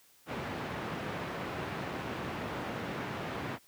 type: band-pass noise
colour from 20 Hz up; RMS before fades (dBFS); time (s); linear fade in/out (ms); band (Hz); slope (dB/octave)
pink; -38; 0.26-3.59; 50; 110 to 2200; 12
effects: white hiss -63 dBFS RMS until 3.67 s + high-pass 60 Hz 12 dB/octave